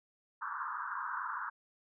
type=band-pass noise; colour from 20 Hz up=pink; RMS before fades=-39 dBFS; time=0.41-1.5 s; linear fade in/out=10 ms; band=940 to 1600 Hz; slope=96 dB/octave; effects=none